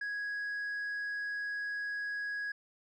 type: tone with tanh clipping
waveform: sine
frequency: 1661.2 Hz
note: G#6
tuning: in tune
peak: -35 dBFS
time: 0.01-2.52 s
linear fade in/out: 5 ms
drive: 2 dB
effects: none